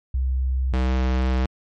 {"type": "tone pair in turn", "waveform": ["sine", "square"], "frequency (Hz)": [64.7, 64.07], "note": ["C2", "C2"], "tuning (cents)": [-19, -36], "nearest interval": "unison", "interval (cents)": 17, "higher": "first", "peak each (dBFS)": -19, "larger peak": "neither", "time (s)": [[0.14, 0.73], [0.73, 1.46]], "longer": "second", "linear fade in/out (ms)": 5, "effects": ["low-pass 4000 Hz 12 dB/octave", "MP3 48 kbps"]}